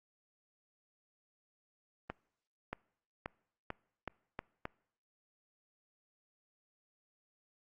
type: accelerating click train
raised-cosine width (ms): 0.5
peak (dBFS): -23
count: 7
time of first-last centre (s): 2.1-4.654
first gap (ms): 630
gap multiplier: 0.84
effects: noise-tail reverb RT60 0.7 s tail -25 dB re dry + Opus 24 kbps